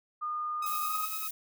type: tone with pitch glide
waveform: sine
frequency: 1220 to 1250.7 Hz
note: D#6 to D#6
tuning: -34 to +9 cents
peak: -31 dBFS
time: 0.21-1.06 s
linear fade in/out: 20 ms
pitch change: +43 cents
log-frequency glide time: 0.85-0.92 s
type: tone with tremolo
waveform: sawtooth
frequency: 1272 Hz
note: D#6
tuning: 38 cents sharp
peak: -33 dBFS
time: 0.62-1.28 s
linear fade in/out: 5 ms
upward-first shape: sine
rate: 10 Hz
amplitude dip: 60%
type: noise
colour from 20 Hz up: violet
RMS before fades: -37 dBFS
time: 0.66-1.31 s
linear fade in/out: 5 ms
effects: none